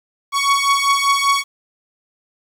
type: beating tone pair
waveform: sawtooth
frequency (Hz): 1114 / 1119.1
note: C#6 / C#6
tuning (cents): +8 / +16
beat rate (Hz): 5.1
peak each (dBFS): -13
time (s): 0.32-1.44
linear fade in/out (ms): 50
effects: low-pass 10000 Hz 12 dB/octave + 8-bit